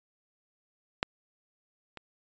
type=clicks; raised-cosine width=0.3 ms; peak=-10 / -26 dBFS; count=2; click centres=1.029 / 1.973 s; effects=resampled to 16000 Hz